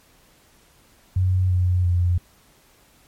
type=tone with pitch steps; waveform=sine; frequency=92.5 / 90.34 / 88.22 Hz; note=F#2 / F#2 / F2; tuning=0 / -41 / +18 cents; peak=-16 dBFS; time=1.16-2.18 s; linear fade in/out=5 ms; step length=340 ms; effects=pink hiss -56 dBFS RMS until 3.07 s + MP3 64 kbps